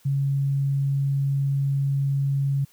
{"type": "tone", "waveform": "sine", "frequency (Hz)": 138.59, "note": "C#3", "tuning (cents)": 0, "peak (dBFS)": -20, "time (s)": [0.05, 2.65], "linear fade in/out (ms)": 10, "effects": ["white hiss -58 dBFS RMS until 2.72 s"]}